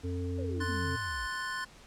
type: harmonic tone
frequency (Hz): 89.2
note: F2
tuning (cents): +37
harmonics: 1 / 3 / 5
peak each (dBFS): -33 / -38 / -40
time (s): 0.03-0.97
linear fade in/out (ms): 20
type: exponential sweep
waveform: sine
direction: down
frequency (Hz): 570 to 52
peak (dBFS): -39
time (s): 0.38-1.27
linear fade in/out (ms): 10
type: chord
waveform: square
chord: F# diminished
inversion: second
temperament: equal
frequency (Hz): 1046.5 / 1480 / 1760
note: C6 / F#6 / A6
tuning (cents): 0 / 0 / 0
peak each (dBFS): -39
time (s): 0.6-1.65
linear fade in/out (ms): 10
effects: pink hiss -55 dBFS RMS until 1.86 s + low-pass 8000 Hz 12 dB/octave